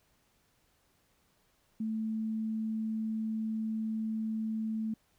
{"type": "tone", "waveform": "sine", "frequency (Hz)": 220, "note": "A3", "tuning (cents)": 0, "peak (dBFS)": -31, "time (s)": [1.8, 4.94], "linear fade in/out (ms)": 5, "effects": ["pink hiss -71 dBFS RMS until 5.18 s"]}